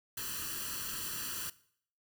white noise with comb filter, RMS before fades -39 dBFS, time 0.17-1.5 s, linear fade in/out 5 ms, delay 0.68 ms, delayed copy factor +0.95, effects noise-tail reverb RT60 0.6 s tail -19 dB re dry

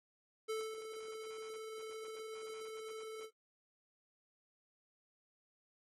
square tone with ADSR envelope, 439.2 Hz, A4, 3 cents flat, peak -37 dBFS, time 0.48-3.31 s, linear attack 21 ms, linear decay 250 ms, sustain -9 dB, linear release 77 ms, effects AAC 32 kbps

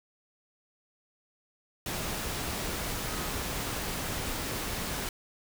sine tone in noise, 1257 Hz, D#6, 17 cents sharp, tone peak -45 dBFS, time 3.07-3.29 s, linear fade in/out 2 ms, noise pink, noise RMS -34 dBFS, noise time 1.86-5.09 s, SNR -14 dB, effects none

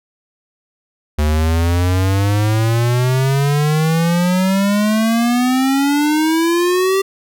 square exponential sweep, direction up, 74 to 391.9 Hz, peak -13 dBFS, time 1.18-7.02 s, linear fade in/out 10 ms, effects none

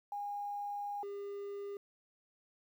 sine / triangle tone pair in turn, 816 / 402.8 Hz, G#5 / G4, -31 / +47 cents, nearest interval octave, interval 1222 cents, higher first, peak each -37 / -38 dBFS, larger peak first, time 0.12-1.03 / 1.03-1.77 s, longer first, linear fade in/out 2 ms, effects 11-bit

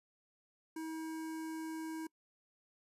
square tone with notch filter, 320 Hz, D#4, 49 cents sharp, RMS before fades -42 dBFS, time 0.76-2.07 s, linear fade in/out 5 ms, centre 3400 Hz, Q 1.1, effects noise-tail reverb RT60 0.1 s tail -25 dB re dry + resampled to 32000 Hz

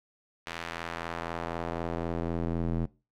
square tone with band-pass filter sweep, 42 Hz, E1, 33 cents sharp, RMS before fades -33 dBFS, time 0.46-2.86 s, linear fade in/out 10 ms, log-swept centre 2400 to 200 Hz, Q 0.81, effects noise-tail reverb RT60 0.3 s tail -21 dB re dry

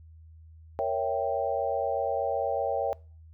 sine chord, A# diminished seventh, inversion none, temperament equal, 466.2 / 554.4 / 659.3 / 784 Hz, A#4 / C#5 / E5 / G5, 0 / 0 / 0 / 0 cents, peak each -33 / -30 / -31 / -31 dBFS, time 0.79-2.93 s, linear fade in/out 0 ms, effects noise-tail reverb RT60 0.4 s tail -24 dB re dry + added 80 Hz sine -48 dBFS peak until 3.33 s

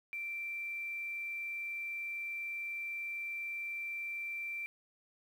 sine tone with quantisation, 2349 Hz, D7, in tune, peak -37 dBFS, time 0.13-4.66 s, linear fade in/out 0 ms, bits 10, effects none

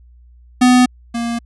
square tone pair in turn, 250 / 234.3 Hz, B3 / A#3, +21 / +9 cents, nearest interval minor second, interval 112 cents, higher first, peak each -8 / -19 dBFS, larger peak first, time 0.61-0.86 / 1.14-1.39 s, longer neither, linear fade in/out 10 ms, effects added 60 Hz sine -42 dBFS peak until 1.45 s + resampled to 24000 Hz

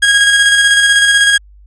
30% pulse tone with tremolo, 1640 Hz, G#6, 22 cents flat, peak -3 dBFS, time 0.02-1.38 s, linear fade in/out 10 ms, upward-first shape square, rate 16 Hz, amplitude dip 30%, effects added 50 Hz sine -38 dBFS peak until 1.66 s + resampled to 24000 Hz

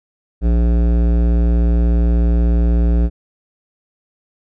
sine tone with hard clipping, 58.3 Hz, A#1, 1 cent sharp, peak -13 dBFS, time 0.41-3.1 s, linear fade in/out 50 ms, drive 15 dB, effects none

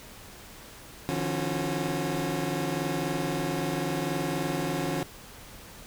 25% pulse tone cluster, 148.7 / 169.5 / 273.6 / 362.1 Hz, D3 / E3 / C#4 / F#4, +22 / +49 / -23 / -37 cents, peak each -30 / -30 / -29 / -30 dBFS, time 1.09-5.03 s, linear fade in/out 0 ms, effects pink hiss -47 dBFS RMS until 5.86 s

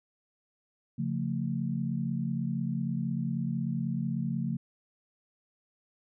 sine chord, Db augmented, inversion none, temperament equal with one note detuned, 138.59 / 174.61 / 224.8 Hz, Db3 / F3 / A3, 0 / 0 / +37 cents, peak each -33 dBFS, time 0.98-4.57 s, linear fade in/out 10 ms, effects none

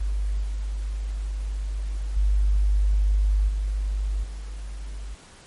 sine tone with level steps, 50.2 Hz, G1, 42 cents sharp, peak -22 / -25 / -17 / -22 / -31 dBFS, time 0-5.15 s, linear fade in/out 10 ms, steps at 0.43 / 2.16 / 3.48 / 4.23 s, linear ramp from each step 10 ms, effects pink hiss -49 dBFS RMS until 5.46 s + MP3 48 kbps

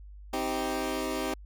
20% pulse chord, C minor, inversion none, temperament equal with one note detuned, 261.6 / 316.4 / 392 Hz, C4 / Eb4 / G4, 0 / +29 / 0 cents, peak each -29 dBFS, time 0.33-1.34 s, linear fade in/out 5 ms, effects added 50 Hz sine -44 dBFS peak until 1.45 s

